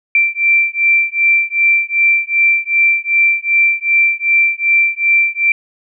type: beating tone pair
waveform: sine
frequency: 2349 / 2351.6 Hz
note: D7 / D7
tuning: 0 / +2 cents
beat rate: 2.6 Hz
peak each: -13 dBFS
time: 0.15-5.52 s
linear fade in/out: 2 ms
effects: none